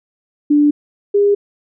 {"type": "tone pair in turn", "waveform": "sine", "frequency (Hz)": [293.7, 406.1], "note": ["D4", "G#4"], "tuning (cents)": [0, -39], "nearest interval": "tritone", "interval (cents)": 561, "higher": "second", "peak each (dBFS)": [-8, -9], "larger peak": "first", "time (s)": [[0.5, 0.71], [1.14, 1.35]], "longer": "neither", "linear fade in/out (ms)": 10, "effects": []}